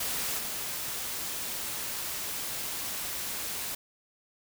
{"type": "noise with level steps", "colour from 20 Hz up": "white", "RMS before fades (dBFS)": [-32, -35], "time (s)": [0, 3.75], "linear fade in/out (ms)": 5, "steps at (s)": 0.38, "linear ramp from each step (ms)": 10, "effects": []}